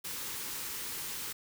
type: band-stop noise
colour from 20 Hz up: white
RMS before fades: -39 dBFS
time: 0.04-1.33 s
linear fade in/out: 10 ms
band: 550 to 800 Hz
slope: 96 dB/octave
effects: none